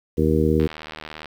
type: harmonic tone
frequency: 78.1 Hz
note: D#2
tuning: 7 cents sharp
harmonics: 1 / 2 / 3 / 4 / 5 / 6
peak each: -23 / -23 / -23 / -23 / -23 / -23 dBFS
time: 0.17-0.68 s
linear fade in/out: 20 ms
type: click train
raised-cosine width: 0.3 ms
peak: -18 dBFS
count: 52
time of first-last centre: 0.6-1.257 s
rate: 77.6 Hz
effects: 8-bit